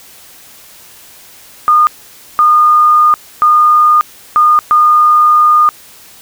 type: tone bursts at uneven times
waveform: sine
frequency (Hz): 1220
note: D#6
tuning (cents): -34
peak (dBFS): -4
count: 5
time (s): 1.68-1.87 / 2.39-3.14 / 3.42-4.01 / 4.36-4.59 / 4.71-5.69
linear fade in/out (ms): 0
effects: white hiss -38 dBFS RMS until 6.21 s